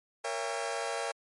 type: chord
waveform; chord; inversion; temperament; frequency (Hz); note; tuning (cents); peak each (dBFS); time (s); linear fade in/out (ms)
sawtooth; A# diminished seventh; none; just; 466.2 / 559.4 / 671.3 / 805.5; A#4 / C#5 / E5 / G5; 0 / +16 / +31 / +47; -34; 0.24-1.12; 10
effects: MP3 48 kbps